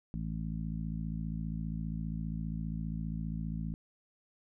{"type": "harmonic tone", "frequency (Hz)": 55, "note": "A1", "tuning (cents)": 0, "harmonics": [1, 2, 3, 4, 5], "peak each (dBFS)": [-39, -45, -37, -41, -49], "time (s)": [0.14, 3.74], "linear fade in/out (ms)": 0, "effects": []}